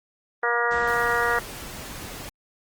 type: harmonic tone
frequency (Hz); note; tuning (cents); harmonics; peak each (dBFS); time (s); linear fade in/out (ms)
237.5; A#3; +33; 2 / 3 / 4 / 5 / 6 / 7 / 8; -27 / -30 / -29 / -28 / -26 / -30 / -27; 0.43-1.39; 2
type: noise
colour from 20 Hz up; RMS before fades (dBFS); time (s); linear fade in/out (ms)
pink; -37; 0.71-2.29; 0
effects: Opus 24 kbps